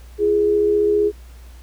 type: tone pair together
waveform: sine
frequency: 340.2 / 415.3 Hz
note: F4 / G#4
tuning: -45 / 0 cents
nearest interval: minor third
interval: 345 cents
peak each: -23 / -14 dBFS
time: 0.18-1.12 s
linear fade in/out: 50 ms
effects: added 60 Hz sine -38 dBFS peak until 1.62 s + pink hiss -51 dBFS RMS until 1.62 s